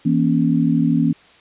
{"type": "chord", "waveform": "sine", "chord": "A# diminished", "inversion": "second", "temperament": "equal with one note detuned", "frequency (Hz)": [164.81, 237.4, 277.2], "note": ["E3", "A#3", "C#4"], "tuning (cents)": [0, 32, 0], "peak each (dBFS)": -18, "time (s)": [0.05, 1.13], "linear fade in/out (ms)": 10, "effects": ["white hiss -49 dBFS RMS until 1.4 s", "resampled to 8000 Hz"]}